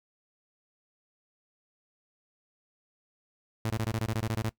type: tone bursts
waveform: sawtooth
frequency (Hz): 111.3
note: A2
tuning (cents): +20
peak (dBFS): -24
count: 12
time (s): 3.65-4.491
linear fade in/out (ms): 0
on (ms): 49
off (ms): 23
effects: noise-tail reverb RT60 0.1 s tail -20 dB re dry